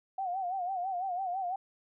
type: tone with vibrato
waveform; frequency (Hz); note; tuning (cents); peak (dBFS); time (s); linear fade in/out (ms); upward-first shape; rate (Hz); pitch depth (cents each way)
sine; 740; F#5; 0; -31; 0.18-1.56; 5; sine; 6; 98
effects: none